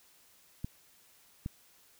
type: clicks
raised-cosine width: 5 ms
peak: -23 dBFS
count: 2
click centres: 0.645 / 1.461 s
effects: white hiss -63 dBFS RMS until 1.99 s